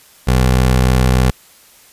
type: tone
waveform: 20% pulse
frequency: 63.4 Hz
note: B1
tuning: 46 cents sharp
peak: -5 dBFS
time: 0.27-1.31 s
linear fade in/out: 10 ms
effects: white hiss -46 dBFS RMS until 1.92 s + resampled to 32000 Hz